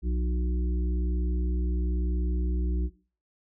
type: harmonic tone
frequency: 61 Hz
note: B1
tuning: 21 cents flat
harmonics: 1 / 3 / 5 / 6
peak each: -25 / -35 / -39 / -41 dBFS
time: 0.02-2.9 s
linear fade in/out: 50 ms
effects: noise-tail reverb RT60 0.4 s tail -18 dB re dry